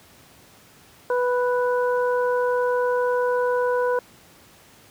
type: harmonic tone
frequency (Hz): 493.9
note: B4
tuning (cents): 0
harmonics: 1 / 2 / 3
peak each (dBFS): -20 / -26 / -30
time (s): 1.1-3.99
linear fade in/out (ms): 2
effects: pink hiss -51 dBFS RMS until 4.9 s + high-pass 80 Hz 12 dB/octave